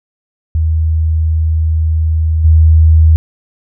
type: tone with level steps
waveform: sine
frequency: 79.6 Hz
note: D#2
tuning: 40 cents sharp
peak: -9 / -3 dBFS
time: 0.55-3.16 s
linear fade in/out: 0 ms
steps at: 2.44 s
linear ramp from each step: 10 ms
effects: none

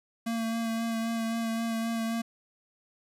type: tone with vibrato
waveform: square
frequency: 227.7 Hz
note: A#3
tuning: 40 cents flat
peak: -29 dBFS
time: 0.26-2.22 s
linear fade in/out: 10 ms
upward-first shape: sine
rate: 3.8 Hz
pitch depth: 18 cents each way
effects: resampled to 32000 Hz + 10-bit

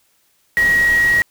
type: tone in noise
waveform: sine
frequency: 1900 Hz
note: A#6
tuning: 33 cents sharp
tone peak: -11 dBFS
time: 0.57-1.22 s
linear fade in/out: 0 ms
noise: pink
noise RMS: -28 dBFS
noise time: 0.57-1.22 s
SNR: +14 dB
effects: white hiss -60 dBFS RMS until 1.3 s

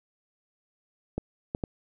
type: clicks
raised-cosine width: 2 ms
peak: -16 dBFS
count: 3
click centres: 1.18 / 1.549 / 1.638 s
effects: none

